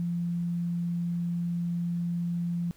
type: tone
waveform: sine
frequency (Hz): 172.3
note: F3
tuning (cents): -23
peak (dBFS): -27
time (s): 0-2.71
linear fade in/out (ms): 0
effects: pink hiss -60 dBFS RMS until 2.76 s